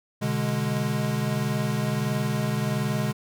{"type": "chord", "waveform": "square", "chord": "G# diminished", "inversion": "first", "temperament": "equal with one note detuned", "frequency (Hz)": [125.34, 146.83, 207.7], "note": ["B2", "D3", "G#3"], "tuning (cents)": [26, 0, 0], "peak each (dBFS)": -29, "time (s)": [0.21, 3.13], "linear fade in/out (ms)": 20, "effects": []}